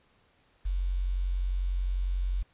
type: tone with quantisation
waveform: sine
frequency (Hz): 45.59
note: F#1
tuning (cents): -25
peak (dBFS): -26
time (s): 0.65-2.43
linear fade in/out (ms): 10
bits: 9
effects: pink hiss -66 dBFS RMS until 2.53 s + resampled to 8000 Hz